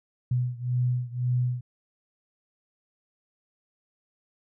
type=beating tone pair; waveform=sine; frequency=123.47 / 125.37 Hz; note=B2 / B2; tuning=0 / +26 cents; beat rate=1.9 Hz; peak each=-26 / -28 dBFS; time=0.31-1.61 s; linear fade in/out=5 ms; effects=none